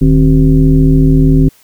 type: tone with frequency modulation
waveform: sine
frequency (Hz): 151.9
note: D#3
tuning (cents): -41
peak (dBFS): -4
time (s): 0.01-1.49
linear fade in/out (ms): 10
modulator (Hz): 115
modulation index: 1.3
effects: white hiss -47 dBFS RMS until 1.63 s